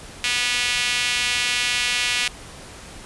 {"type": "tone with high-pass filter", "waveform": "sawtooth", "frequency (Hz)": 244.3, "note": "B3", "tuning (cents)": -19, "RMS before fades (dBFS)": -22, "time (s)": [0.24, 2.28], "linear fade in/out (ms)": 2, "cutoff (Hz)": 2500, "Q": 1.9, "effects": ["pink hiss -40 dBFS RMS until 3.05 s", "resampled to 24000 Hz"]}